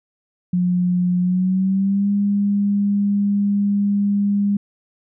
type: tone with pitch glide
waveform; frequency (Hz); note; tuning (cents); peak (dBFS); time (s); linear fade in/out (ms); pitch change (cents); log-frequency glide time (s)
sine; 179.1 to 202.2; F3 to G#3; +44 to -46; -15; 0.53-4.57; 5; +210; 1.2-2.1
effects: none